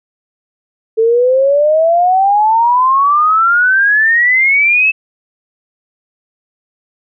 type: exponential sweep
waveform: sine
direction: up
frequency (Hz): 440 to 2637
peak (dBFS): -7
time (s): 0.97-4.92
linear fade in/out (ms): 20
effects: none